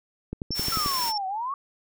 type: click train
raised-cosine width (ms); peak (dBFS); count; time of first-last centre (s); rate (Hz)
3; -18; 7; 0.33-0.861; 11.3
type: tone with tremolo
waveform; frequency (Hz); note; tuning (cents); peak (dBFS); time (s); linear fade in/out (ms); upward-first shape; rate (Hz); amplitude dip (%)
sine; 5410; E8; +44; -26; 0.51-1.18; 5; triangle; 14; 40
type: noise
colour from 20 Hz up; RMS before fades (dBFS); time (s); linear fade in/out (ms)
white; -32; 0.54-1.13; 50
type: exponential two-way sweep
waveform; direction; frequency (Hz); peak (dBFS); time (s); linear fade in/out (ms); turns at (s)
sine; down then up; 1356 to 744 to 1143; -27; 0.72-1.54; 2; 1.27
effects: none